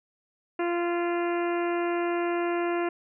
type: harmonic tone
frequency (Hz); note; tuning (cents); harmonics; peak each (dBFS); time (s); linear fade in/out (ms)
345.9; F4; -17; 1 / 2 / 3 / 4 / 5 / 6 / 7 / 8; -26 / -32 / -36 / -38 / -40 / -42 / -43 / -44; 0.59-2.89; 5
effects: none